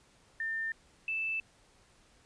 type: tone pair in turn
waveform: sine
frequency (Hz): 1800 / 2640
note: A6 / E7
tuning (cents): +39 / +2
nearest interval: perfect fifth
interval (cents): 663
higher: second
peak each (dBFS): -32 / -31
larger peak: second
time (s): 0.4-0.72 / 1.08-1.4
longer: neither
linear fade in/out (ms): 2
effects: pink hiss -64 dBFS RMS until 2.25 s + resampled to 22050 Hz